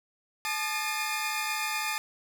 sawtooth tone cluster, 863 / 1216 / 1792 / 2126 / 2440 Hz, A5 / D#6 / A6 / C7 / D#7, -34 / -40 / +31 / +27 / -34 cents, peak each -31 / -32 / -35 / -36 / -30 dBFS, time 0.45-1.98 s, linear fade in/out 0 ms, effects none

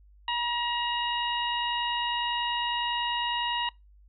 harmonic tone with a mistuned harmonic, 950 Hz, A#5, 33 cents sharp, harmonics 1 / 2 / 3 / 4, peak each -29 / -36 / -31 / -38 dBFS, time 0.28-3.69 s, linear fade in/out 2 ms, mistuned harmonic 1, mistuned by +15 cents, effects noise-tail reverb RT60 0.2 s tail -23 dB re dry + added 50 Hz sine -53 dBFS peak until 4.08 s

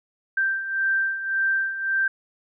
sine beating tone pair, 1568 / 1569.8 Hz, G6 / G6, 0 / +2 cents, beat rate 1.8 Hz, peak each -28 / -22 dBFS, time 0.37-2.08 s, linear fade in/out 5 ms, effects none

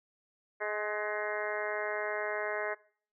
harmonic tone with a mistuned harmonic, 210.1 Hz, G#3, 20 cents sharp, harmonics 2 / 3 / 4 / 5 / 6 / 7 / 8 / 9 / 10, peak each -38 / -37 / -43 / -43 / -45 / -42 / -41 / -41 / -43 dBFS, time 0.6-2.75 s, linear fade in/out 20 ms, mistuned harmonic 7, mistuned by +42 cents, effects noise-tail reverb RT60 0.5 s tail -21 dB re dry

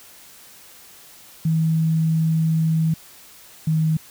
sine tone pair in turn, 160.7 / 158.21 Hz, E3 / D#3, -44 / +29 cents, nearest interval unison, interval 27 cents, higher first, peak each -16 dBFS, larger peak neither, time 1.45-2.94 / 3.67-3.97 s, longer first, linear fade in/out 5 ms, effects white hiss -46 dBFS RMS until 4.1 s

